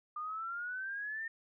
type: exponential sweep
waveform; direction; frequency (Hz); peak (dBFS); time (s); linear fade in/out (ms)
sine; up; 1206 to 1830; -37; 0.16-1.28; 5
effects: none